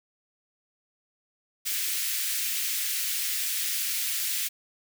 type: high-pass noise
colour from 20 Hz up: white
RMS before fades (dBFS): -29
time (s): 1.65-4.49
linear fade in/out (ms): 20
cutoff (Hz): 1800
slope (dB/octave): 24
effects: none